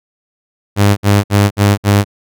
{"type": "tone bursts", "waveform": "sawtooth", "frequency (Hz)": 101.4, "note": "G#2", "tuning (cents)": -41, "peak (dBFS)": -3, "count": 5, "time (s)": [0.76, 2.046], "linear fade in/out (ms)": 50, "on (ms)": 210, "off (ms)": 59, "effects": []}